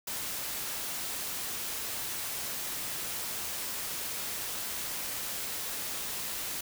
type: noise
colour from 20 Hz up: white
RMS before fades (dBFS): -36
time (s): 0.07-6.61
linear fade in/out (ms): 5
effects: none